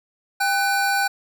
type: tone pair together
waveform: square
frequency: 796 / 1502.6 Hz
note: G5 / F#6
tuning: +26 / +26 cents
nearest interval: major seventh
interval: 1100 cents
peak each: -22 dBFS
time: 0.4-1.08 s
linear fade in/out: 10 ms
effects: none